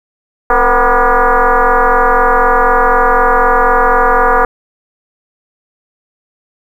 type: tone with frequency modulation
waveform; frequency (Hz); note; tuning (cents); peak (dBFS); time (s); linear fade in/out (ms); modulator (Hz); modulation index
sine; 221; A3; +8; -6; 0.5-4.45; 2; 243; 5.4
effects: 7-bit